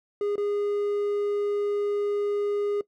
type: tone with dropouts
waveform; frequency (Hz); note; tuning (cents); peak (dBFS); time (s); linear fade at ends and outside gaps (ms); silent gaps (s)
triangle; 410; G#4; -22; -22; 0.21-2.81; 2; 0.357-0.379
effects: noise-tail reverb RT60 0.1 s tail -19 dB re dry